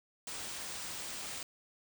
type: band-stop noise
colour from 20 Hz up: white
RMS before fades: -42 dBFS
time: 0.27-1.43 s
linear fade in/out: 2 ms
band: 10000 to 16000 Hz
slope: 96 dB/octave
effects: none